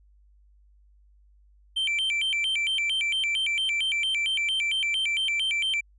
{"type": "tone with vibrato", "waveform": "triangle", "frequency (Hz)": 2703, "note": "E7", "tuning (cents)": 43, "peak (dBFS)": -22, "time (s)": [1.76, 5.81], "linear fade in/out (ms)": 10, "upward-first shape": "square", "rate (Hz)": 4.4, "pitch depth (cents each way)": 250, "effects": ["added 50 Hz sine -55 dBFS peak until 5.98 s", "resampled to 24000 Hz"]}